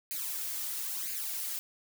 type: noise with flanger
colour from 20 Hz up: blue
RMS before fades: -36 dBFS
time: 0.11-1.59 s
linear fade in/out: 0 ms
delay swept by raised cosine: 0.43 to 3.33 ms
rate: 1 Hz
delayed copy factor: +0.7
effects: none